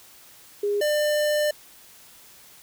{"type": "tone pair in turn", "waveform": ["sine", "square"], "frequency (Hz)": [409.5, 597.7], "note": ["G#4", "D5"], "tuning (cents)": [-24, 30], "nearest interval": "perfect fifth", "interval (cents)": 654, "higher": "second", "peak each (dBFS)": -21, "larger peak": "neither", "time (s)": [[0.63, 0.81], [0.81, 1.51]], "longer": "second", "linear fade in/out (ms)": 5, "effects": ["white hiss -50 dBFS RMS until 2.62 s"]}